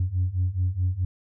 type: beating tone pair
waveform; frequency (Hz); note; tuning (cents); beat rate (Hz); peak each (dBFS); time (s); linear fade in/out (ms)
sine; 88.8 / 93.5; F2 / F#2; +29 / +19; 4.7; -25 / -23; 0-1.05; 5
effects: tanh soft clip ceiling -17 dBFS